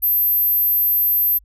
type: tone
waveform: sine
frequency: 12320 Hz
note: G9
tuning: 31 cents flat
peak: -14 dBFS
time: 0.02-1.39 s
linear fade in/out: 20 ms
effects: added 50 Hz sine -48 dBFS peak until 1.44 s